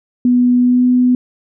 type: tone with pitch glide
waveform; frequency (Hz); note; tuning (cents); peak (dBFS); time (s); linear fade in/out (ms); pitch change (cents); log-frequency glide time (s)
sine; 246.5 to 249.4; B3 to B3; -3 to +17; -8; 0.25-1.15; 2; +20; 0.59-0.85
effects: none